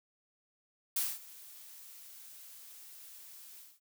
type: noise with ADSR envelope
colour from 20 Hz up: blue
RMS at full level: -31 dBFS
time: 0.96-3.8 s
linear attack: 5 ms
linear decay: 220 ms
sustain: -21 dB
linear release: 210 ms
effects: none